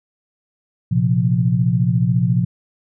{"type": "chord", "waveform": "sine", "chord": "Bb suspended second", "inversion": "none", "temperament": "equal", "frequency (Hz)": [116.54, 130.81, 174.61], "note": ["Bb2", "C3", "F3"], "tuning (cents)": [0, 0, 0], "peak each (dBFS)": -18, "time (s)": [0.91, 2.45], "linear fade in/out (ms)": 10, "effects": []}